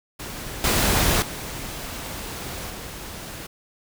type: noise with level steps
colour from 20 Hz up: pink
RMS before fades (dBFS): -34 / -20 / -33 / -36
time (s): 0.19-3.47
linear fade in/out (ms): 10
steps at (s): 0.64 / 1.22 / 2.7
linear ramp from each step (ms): 2
effects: none